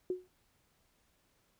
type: tone with exponential decay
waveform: sine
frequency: 365.6 Hz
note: F#4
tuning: 21 cents flat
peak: -28 dBFS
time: 0.1-0.28 s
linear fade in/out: 2 ms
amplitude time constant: 38 ms
effects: pink hiss -73 dBFS RMS until 1.59 s